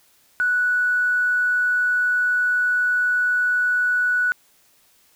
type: tone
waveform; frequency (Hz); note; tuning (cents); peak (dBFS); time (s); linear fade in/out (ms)
triangle; 1476; F#6; -5; -13; 0.4-4.32; 0
effects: tanh soft clip ceiling -15 dBFS + white hiss -58 dBFS RMS until 5.15 s